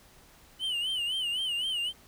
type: tone with vibrato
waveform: triangle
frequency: 2966 Hz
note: F#7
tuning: 4 cents sharp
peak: -27 dBFS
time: 0.59-1.93 s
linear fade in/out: 50 ms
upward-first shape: sine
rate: 3.9 Hz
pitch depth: 110 cents each way
effects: pink hiss -57 dBFS RMS until 2.07 s